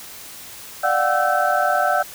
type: tone cluster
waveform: sine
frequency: 594 / 718 / 758 / 1320 / 1536 Hz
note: D5 / F5 / F#5 / E6 / G6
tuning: +20 / +48 / +42 / +2 / -36 cents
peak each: -23 / -21 / -22 / -23 / -23 dBFS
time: 0.83-2.03 s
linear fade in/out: 10 ms
effects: white hiss -38 dBFS RMS until 2.14 s